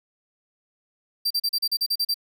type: tone bursts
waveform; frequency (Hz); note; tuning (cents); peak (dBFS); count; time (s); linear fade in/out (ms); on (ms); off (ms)
45% pulse; 4699; D8; 0; -20; 10; 1.25-2.143; 10; 56; 37
effects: none